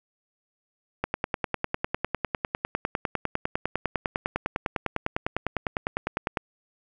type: click train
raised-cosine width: 0.5 ms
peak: -10 dBFS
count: 54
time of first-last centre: 1.04-6.372 s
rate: 9.94 Hz
effects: none